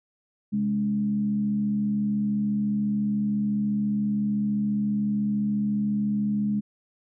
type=tone with frequency modulation; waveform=sine; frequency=207.7 Hz; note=G#3; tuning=in tune; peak=-22 dBFS; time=0.52-6.61 s; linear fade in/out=20 ms; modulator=74.1 Hz; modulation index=0.4; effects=none